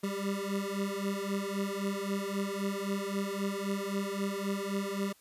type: beating tone pair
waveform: 25% pulse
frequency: 196 / 199.8 Hz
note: G3 / G3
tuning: 0 / +33 cents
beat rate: 3.8 Hz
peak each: -31 dBFS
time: 0.03-5.13 s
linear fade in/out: 10 ms
effects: white hiss -63 dBFS RMS until 5.2 s + resampled to 32000 Hz